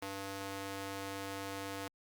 square tone with high-pass filter, 98 Hz, G2, in tune, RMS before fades -42 dBFS, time 0.02-1.88 s, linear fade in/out 5 ms, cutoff 300 Hz, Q 0.54, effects Opus 24 kbps

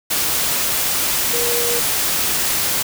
sine tone in noise, 476.9 Hz, A#4, 39 cents sharp, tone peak -22 dBFS, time 1.33-1.8 s, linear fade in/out 10 ms, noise white, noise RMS -19 dBFS, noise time 0.1-2.83 s, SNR -6 dB, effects none

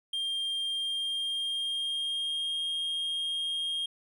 triangle tone with pitch glide, 3198 to 3233 Hz, G7 to G#7, +34 to -47 cents, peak -28 dBFS, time 0.13-3.86 s, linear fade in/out 5 ms, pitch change +19 cents, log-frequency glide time 0.68-2.61 s, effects none

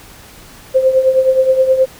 sine tone with tremolo, 523.3 Hz, C5, in tune, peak -5 dBFS, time 0.74-1.86 s, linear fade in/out 20 ms, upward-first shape triangle, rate 9.5 Hz, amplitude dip 75%, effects pink hiss -39 dBFS RMS until 1.99 s

